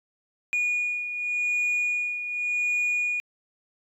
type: beating tone pair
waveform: sine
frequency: 2448 / 2448.88 Hz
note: D#7 / D#7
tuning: -29 / -28 cents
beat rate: 0.88 Hz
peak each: -23 / -29 dBFS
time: 0.53-3.2 s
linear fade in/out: 0 ms
effects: tanh soft clip ceiling -21 dBFS